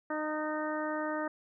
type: harmonic tone with a mistuned harmonic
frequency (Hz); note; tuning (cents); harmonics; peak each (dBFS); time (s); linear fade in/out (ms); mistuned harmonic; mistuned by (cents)
306.4; D#4; -27; 1 / 2 / 3 / 4 / 5 / 6; -36 / -36 / -40 / -40 / -42 / -43; 0.1-1.28; 5; 4; +16
effects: none